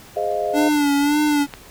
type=chord; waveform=sine; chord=F minor seventh; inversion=first; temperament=equal with one note detuned; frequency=415.3 / 519.3 / 622.3 / 698.5 Hz; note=Ab4 / C5 / Eb5 / F5; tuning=0 / -13 / 0 / 0 cents; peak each=-26 / -29 / -23 / -24 dBFS; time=0.16-0.69 s; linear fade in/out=10 ms
type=tone with vibrato; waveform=square; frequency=291.4 Hz; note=D4; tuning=13 cents flat; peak=-16 dBFS; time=0.53-1.47 s; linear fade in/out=50 ms; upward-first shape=sine; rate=1.8 Hz; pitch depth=52 cents each way
type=click; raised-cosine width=0.3 ms; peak=-15 dBFS; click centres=1.538 s
effects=pink hiss -44 dBFS RMS until 1.7 s